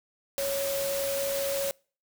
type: tone in noise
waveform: sine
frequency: 554.4 Hz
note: C#5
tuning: in tune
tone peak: -28 dBFS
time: 0.38-1.71 s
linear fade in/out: 0 ms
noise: white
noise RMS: -34 dBFS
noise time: 0.38-1.71 s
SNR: +3 dB
effects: noise-tail reverb RT60 0.4 s tail -26 dB re dry